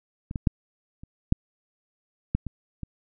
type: clicks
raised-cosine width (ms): 5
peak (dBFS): -21 / -16 / -6 / -30 / -6 / -10 / -20 / -21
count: 8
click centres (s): 0.311 / 0.358 / 0.472 / 1.035 / 1.324 / 2.35 / 2.467 / 2.833
effects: none